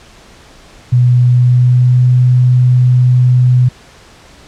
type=tone with pitch glide; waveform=sine; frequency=123.47 to 125.27 Hz; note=B2 to B2; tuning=0 to +25 cents; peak=-5 dBFS; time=0.92-3.69 s; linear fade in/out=10 ms; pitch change=+25 cents; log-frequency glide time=1.29-2.05 s; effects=pink hiss -40 dBFS RMS until 4.47 s + low-pass 7000 Hz 12 dB/octave